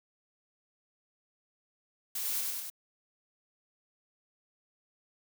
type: noise with echo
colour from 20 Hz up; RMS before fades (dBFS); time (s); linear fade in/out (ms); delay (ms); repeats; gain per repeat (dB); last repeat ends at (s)
blue; -35; 2.15-2.41; 5; 97; 3; -2; 2.701
effects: none